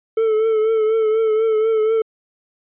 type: tone with vibrato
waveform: triangle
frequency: 440 Hz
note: A4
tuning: in tune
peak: -12 dBFS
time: 0.17-2.02 s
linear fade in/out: 5 ms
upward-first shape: triangle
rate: 4.1 Hz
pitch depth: 48 cents each way
effects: resampled to 8000 Hz